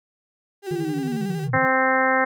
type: tone with vibrato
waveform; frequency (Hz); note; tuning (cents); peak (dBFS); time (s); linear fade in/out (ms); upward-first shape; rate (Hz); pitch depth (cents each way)
35% pulse; 392; G4; 0; -30; 0.62-1.49; 50; square; 11; 39
type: linear sweep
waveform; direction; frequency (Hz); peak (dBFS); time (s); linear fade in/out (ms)
sine; down; 375.7 to 103.1; -24; 0.67-1.58; 20
type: tone with tremolo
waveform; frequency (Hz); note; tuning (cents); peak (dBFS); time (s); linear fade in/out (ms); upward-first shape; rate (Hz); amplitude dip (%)
triangle; 156.6; D#3; +11; -23; 0.71-1.65; 0; sine; 12; 100
type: harmonic tone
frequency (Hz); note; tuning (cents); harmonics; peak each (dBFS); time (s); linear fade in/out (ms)
261.6; C4; 0; 1 / 2 / 3 / 4 / 5 / 6 / 7 / 8; -27 / -23 / -24 / -26 / -26 / -25 / -24 / -29; 1.53-2.25; 10
effects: none